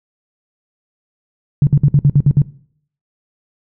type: tone bursts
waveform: sine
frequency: 142.6 Hz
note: C#3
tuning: 49 cents sharp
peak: -6 dBFS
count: 8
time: 1.62-2.419 s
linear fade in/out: 2 ms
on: 50 ms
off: 57 ms
effects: noise-tail reverb RT60 0.6 s tail -20 dB re dry